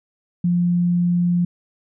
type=tone; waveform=sine; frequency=175.2 Hz; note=F3; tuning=6 cents sharp; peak=-15 dBFS; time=0.44-1.45 s; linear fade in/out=5 ms; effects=none